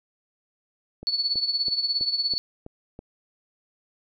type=click train; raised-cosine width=2 ms; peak=-26 dBFS; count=7; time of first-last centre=1.03-2.991 s; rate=3.06 Hz
type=tone with tremolo; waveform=sine; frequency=4435 Hz; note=C#8; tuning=in tune; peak=-19 dBFS; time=1.07-2.38 s; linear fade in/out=0 ms; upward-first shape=triangle; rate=17 Hz; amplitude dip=80%
effects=none